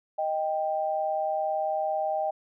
sine tone pair together, 624 / 786.2 Hz, D#5 / G5, +5 / +5 cents, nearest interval major third, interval 400 cents, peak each -28 dBFS, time 0.18-2.31 s, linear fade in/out 10 ms, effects none

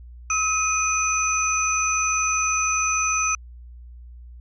sine tone cluster, 1281 / 2483 / 6030 Hz, E6 / D#7 / F#8, -50 / -4 / +32 cents, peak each -24 dBFS, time 0.3-3.35 s, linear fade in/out 2 ms, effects added 60 Hz sine -39 dBFS peak until 4.4 s

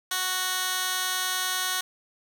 15% pulse tone with high-pass filter, 370 Hz, F#4, in tune, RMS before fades -28 dBFS, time 0.11-1.81 s, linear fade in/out 5 ms, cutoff 1900 Hz, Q 0.62, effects none

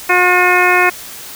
harmonic tone, 360 Hz, F#4, 47 cents flat, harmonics 1 / 2 / 3 / 4 / 5 / 6 / 7, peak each -16 / -16 / -16 / -16 / -16 / -16 / -16 dBFS, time 0.09-0.9 s, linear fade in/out 10 ms, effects white hiss -31 dBFS RMS until 1.35 s

